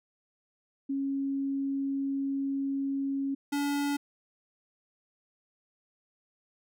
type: tone pair in turn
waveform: sine / square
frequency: 274.6 / 285.6 Hz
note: C#4 / D4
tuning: -16 / -48 cents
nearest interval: minor second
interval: 68 cents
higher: second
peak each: -28 dBFS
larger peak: neither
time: 0.89-3.35 / 3.52-3.97 s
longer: first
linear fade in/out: 10 ms
effects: none